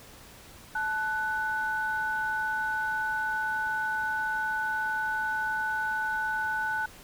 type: tone pair together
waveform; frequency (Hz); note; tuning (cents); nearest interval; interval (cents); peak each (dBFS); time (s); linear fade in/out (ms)
sine; 871 / 1489.2; A5 / F#6; -18 / +11; major sixth; 929; -31 / -28; 0.75-6.86; 5
effects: tanh soft clip ceiling -19 dBFS + pink hiss -50 dBFS RMS until 7.03 s